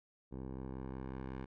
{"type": "tone with low-pass filter sweep", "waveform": "10% pulse", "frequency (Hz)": 65.41, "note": "C2", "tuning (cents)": 0, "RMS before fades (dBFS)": -44, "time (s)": [0.31, 1.46], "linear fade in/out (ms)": 20, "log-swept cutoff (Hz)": [590, 2000], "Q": 0.74, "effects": []}